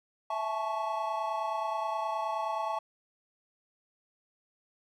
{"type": "chord", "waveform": "triangle", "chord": "A major seventh", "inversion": "second", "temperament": "equal with one note detuned", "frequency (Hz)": [659.3, 850.5, 880, 1108.7], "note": ["E5", "G#5", "A5", "C#6"], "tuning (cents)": [0, 41, 0, 0], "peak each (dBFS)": -34, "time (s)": [0.3, 2.79], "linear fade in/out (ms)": 5, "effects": []}